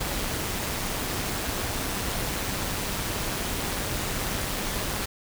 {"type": "noise with amplitude modulation", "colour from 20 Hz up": "pink", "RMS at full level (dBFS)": -27, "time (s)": [0, 5.06], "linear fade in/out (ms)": 10, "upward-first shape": "sine", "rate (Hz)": 202, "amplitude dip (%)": 55, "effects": []}